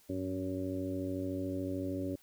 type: harmonic tone with a mistuned harmonic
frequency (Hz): 93.6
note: F#2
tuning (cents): +20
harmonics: 1 / 2 / 3 / 4 / 5 / 6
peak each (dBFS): -41 / -46 / -36 / -42 / -49 / -42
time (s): 0.09-2.16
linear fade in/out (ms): 10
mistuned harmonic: 1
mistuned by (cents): +34
effects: white hiss -64 dBFS RMS until 2.22 s